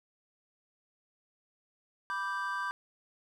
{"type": "chord", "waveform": "triangle", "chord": "G major", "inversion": "first", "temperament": "equal", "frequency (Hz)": [987.8, 1174.7, 1568], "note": ["B5", "D6", "G6"], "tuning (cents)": [0, 0, 0], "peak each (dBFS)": [-36, -35, -34], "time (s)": [2.1, 2.71], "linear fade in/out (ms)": 0, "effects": []}